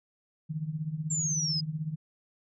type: tone with tremolo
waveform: sine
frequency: 155.56 Hz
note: D#3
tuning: in tune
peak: -27 dBFS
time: 0.49-1.96 s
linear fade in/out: 20 ms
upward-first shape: triangle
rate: 16 Hz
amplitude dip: 85%
type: exponential sweep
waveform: sine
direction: down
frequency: 7450 to 4950 Hz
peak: -28 dBFS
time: 1.1-1.61 s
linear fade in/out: 10 ms
effects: none